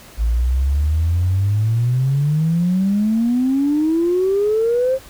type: exponential sweep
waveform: sine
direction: up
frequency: 54 to 537 Hz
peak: -13 dBFS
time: 0.17-4.99 s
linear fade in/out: 50 ms
effects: tanh soft clip ceiling -9 dBFS + pink hiss -42 dBFS RMS until 5.09 s